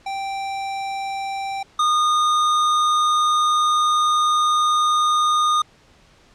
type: tone pair in turn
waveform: square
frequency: 783 / 1225.1 Hz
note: G5 / D#6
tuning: -2 / -27 cents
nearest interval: minor sixth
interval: 775 cents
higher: second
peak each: -25 / -16 dBFS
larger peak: second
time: 0.06-1.63 / 1.79-5.62 s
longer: second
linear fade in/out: 5 ms
effects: pink hiss -53 dBFS RMS until 6.34 s + low-pass 6000 Hz 12 dB/octave